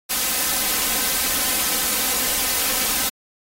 white noise with comb filter, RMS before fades -21 dBFS, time 0.09-3.1 s, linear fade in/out 20 ms, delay 3.9 ms, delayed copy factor +0.7, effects AAC 48 kbps

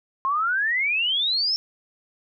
sine exponential sweep, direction up, 1053 to 5450 Hz, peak -20 dBFS, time 0.25-1.56 s, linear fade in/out 0 ms, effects none

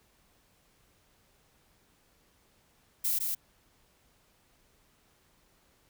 violet noise with echo, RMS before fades -29 dBFS, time 3.04-3.19 s, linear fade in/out 10 ms, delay 160 ms, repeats 1, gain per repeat -3 dB, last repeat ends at 3.35 s, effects pink hiss -67 dBFS RMS until 5.89 s

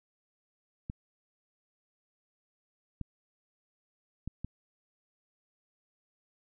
clicks, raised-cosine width 5 ms, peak -24 dBFS, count 4, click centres 0.899 / 3.013 / 4.276 / 4.446 s, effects none

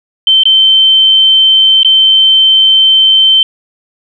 sine tone with dropouts, 3099 Hz, G7, 21 cents flat, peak -3 dBFS, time 0.27-3.43 s, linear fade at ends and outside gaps 2 ms, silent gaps 0.435-0.454 / 1.832-1.847 s, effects none

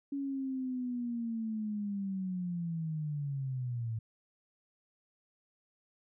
sine linear sweep, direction down, 281.2 to 110 Hz, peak -33 dBFS, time 0.12-3.99 s, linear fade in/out 5 ms, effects none

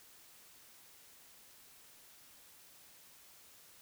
silence, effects white hiss -60 dBFS RMS until 3.81 s

